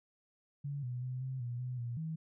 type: tone with pitch steps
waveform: sine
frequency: 142.1 / 123.7 / 127.3 / 131 / 120.8 / 125.8 / 119.3 / 160 Hz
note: C#3 / B2 / C3 / C3 / B2 / B2 / A#2 / D#3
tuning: +43 / +3 / -47 / +2 / -38 / +32 / +41 / +49 cents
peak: -36 dBFS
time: 0.64-2.16 s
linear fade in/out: 10 ms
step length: 190 ms
effects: none